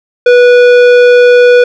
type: tone with tanh clipping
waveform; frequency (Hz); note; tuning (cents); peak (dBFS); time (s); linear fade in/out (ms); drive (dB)
sine; 489.8; B4; -14; -3; 0.26-1.64; 5; 14
effects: none